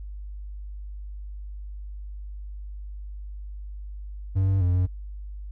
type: tone with pitch steps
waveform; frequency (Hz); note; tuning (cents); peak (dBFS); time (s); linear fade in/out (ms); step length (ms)
triangle; 95.6 / 96.6 / 89.3 / 91.1; G2 / G2 / F2 / F#2; -43 / -25 / +39 / -26; -17; 4.35-4.87; 20; 130
effects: added 50 Hz sine -34 dBFS peak until 5.51 s